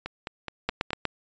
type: two click trains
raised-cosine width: 0.3 ms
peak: -9 / -17 dBFS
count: 4 / 5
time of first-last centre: 0.69-1.053 / 0.06-0.906 s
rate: 8.26 / 4.73 Hz
effects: resampled to 16000 Hz